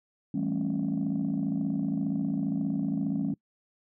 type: chord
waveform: sine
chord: A dominant seventh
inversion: second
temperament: just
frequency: 165 / 198 / 220 / 275 Hz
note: E3 / G3 / A3 / C#4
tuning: +2 / +18 / 0 / -14 cents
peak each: -32 / -31 / -31 / -29 dBFS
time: 0.34-3.34 s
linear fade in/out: 5 ms
effects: noise-tail reverb RT60 0.1 s tail -25 dB re dry + tanh soft clip ceiling -21 dBFS